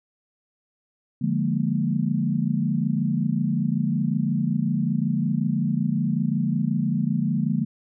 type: chord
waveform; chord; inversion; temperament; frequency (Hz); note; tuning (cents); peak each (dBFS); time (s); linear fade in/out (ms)
sine; Bb dominant seventh; first; equal; 146.83 / 174.61 / 207.7 / 233.1; D3 / F3 / Ab3 / Bb3; 0 / 0 / 0 / 0; -26; 1.21-7.65; 10
effects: none